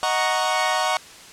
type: chord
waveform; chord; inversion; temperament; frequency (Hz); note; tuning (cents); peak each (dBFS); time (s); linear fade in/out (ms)
sawtooth; D# minor seventh; none; equal; 622.3 / 740 / 932.3 / 1108.7; D#5 / F#5 / A#5 / C#6; 0 / 0 / 0 / 0; -23 / -20 / -22 / -21; 0.03-0.97; 0
effects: white hiss -43 dBFS RMS until 1.32 s + low-pass 8000 Hz 12 dB/octave